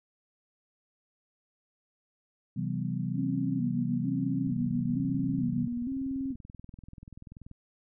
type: chord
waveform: sine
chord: C major seventh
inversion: none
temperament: equal with one note detuned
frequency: 130.81 / 164.81 / 191.74 / 246.9 Hz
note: C3 / E3 / G3 / B3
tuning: 0 / 0 / -38 / 0 cents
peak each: -34 / -34 / -34 / -38 dBFS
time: 2.56-5.68 s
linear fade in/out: 10 ms
type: tone with vibrato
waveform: sine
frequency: 253.6 Hz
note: B3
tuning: 46 cents sharp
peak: -30 dBFS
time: 3.14-6.36 s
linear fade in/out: 50 ms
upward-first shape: square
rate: 1.1 Hz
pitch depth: 96 cents each way
type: click train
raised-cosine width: 5 ms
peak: -34 dBFS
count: 64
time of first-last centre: 4.47-7.513 s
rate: 20.7 Hz
effects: none